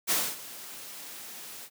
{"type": "noise with ADSR envelope", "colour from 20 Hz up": "white", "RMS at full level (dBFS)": -25, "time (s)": [0.07, 1.7], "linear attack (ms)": 38, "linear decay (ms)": 250, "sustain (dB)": -18, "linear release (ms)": 65, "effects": ["high-pass 150 Hz 12 dB/octave"]}